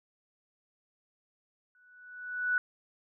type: tone with exponential growth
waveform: sine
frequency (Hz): 1480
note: F#6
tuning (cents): 0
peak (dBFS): -23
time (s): 1.75-2.58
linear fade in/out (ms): 1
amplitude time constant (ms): 180
effects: none